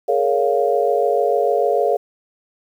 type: chord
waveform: sine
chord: Bb minor seventh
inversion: third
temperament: just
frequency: 419.5 / 466.2 / 559.4 / 699.2 Hz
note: Ab4 / Bb4 / Db5 / F5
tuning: +17 / 0 / +16 / +2 cents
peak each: -20 dBFS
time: 0.08-1.97 s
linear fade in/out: 10 ms
effects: 8-bit